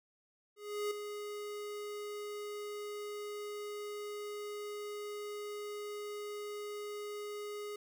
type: tone with ADSR envelope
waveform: square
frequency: 415.2 Hz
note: G#4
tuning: in tune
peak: -33 dBFS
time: 0.56-7.76 s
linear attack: 350 ms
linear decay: 5 ms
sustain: -8 dB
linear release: 4 ms
effects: none